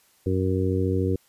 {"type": "harmonic tone", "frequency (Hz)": 93.7, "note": "F#2", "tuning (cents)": 22, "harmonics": [1, 2, 3, 4, 5], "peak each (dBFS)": [-24, -30, -28, -28, -29], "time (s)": [0.26, 1.16], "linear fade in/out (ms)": 5, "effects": ["white hiss -61 dBFS RMS until 1.28 s", "resampled to 32000 Hz"]}